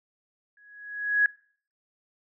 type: tone with exponential growth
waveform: sine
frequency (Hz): 1670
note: G#6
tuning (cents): +9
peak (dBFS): -16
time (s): 0.57-1.26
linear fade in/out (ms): 2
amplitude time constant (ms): 150
effects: noise-tail reverb RT60 0.5 s tail -23 dB re dry